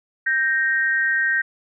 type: tone pair together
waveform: sine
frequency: 1568 / 1864.7 Hz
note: G6 / A#6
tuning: 0 / 0 cents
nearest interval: minor third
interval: 300 cents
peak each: -20 dBFS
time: 0.26-1.42 s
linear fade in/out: 10 ms
effects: none